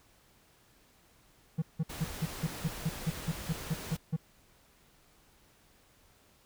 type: tone bursts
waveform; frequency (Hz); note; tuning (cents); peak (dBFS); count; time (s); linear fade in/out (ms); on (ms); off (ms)
triangle; 159.9; D#3; +48; -25; 13; 1.58-4.166; 10; 42; 170
type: noise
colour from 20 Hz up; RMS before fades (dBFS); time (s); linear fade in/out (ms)
pink; -42; 1.89-3.97; 10
effects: pink hiss -64 dBFS RMS until 6.45 s